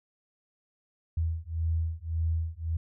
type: beating tone pair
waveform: sine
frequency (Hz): 80.9 / 82.7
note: E2 / E2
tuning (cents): -32 / +6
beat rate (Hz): 1.8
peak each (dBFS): -30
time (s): 1.17-2.77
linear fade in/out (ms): 5
effects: none